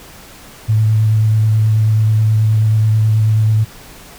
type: tone with vibrato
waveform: sine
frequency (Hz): 108.9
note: A2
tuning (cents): -17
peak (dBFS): -9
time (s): 0.68-3.65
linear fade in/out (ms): 20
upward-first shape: triangle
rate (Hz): 9.3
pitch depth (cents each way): 19
effects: pink hiss -38 dBFS RMS until 4.18 s